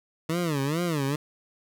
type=tone with vibrato; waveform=20% pulse; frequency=154.9 Hz; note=D#3; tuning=7 cents flat; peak=-20 dBFS; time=0.29-1.16 s; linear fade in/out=5 ms; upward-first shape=sine; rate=2.3 Hz; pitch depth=230 cents each way; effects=none